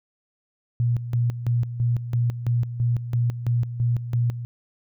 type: tone with tremolo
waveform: sine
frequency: 119.5 Hz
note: A#2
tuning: 43 cents sharp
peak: -18 dBFS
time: 0.8-4.45 s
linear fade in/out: 0 ms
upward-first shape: square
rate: 3 Hz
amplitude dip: 70%
effects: none